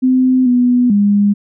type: tone with pitch steps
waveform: sine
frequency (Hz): 257 / 246.4 / 203.6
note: C4 / B3 / G#3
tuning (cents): -31 / -4 / -34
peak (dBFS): -8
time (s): 0.02-1.34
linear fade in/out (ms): 20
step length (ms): 440
effects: none